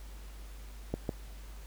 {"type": "clicks", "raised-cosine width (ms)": 2, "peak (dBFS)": -18, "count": 2, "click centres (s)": [0.94, 1.092], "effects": ["added 50 Hz sine -44 dBFS peak until 1.66 s", "pink hiss -56 dBFS RMS until 1.66 s"]}